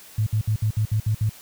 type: tone bursts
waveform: sine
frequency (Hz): 108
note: A2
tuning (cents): -32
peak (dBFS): -18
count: 8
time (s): 0.18-1.295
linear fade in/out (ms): 5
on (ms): 86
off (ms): 61
effects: white hiss -46 dBFS RMS until 1.41 s